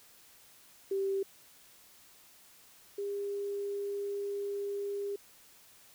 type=tone pair in turn; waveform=sine; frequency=390.3 / 402.9 Hz; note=G4 / G4; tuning=-8 / +48 cents; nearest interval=minor second; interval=56 cents; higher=second; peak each=-29 / -33 dBFS; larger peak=first; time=0.91-1.23 / 2.98-5.16 s; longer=second; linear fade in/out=5 ms; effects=white hiss -59 dBFS RMS until 5.94 s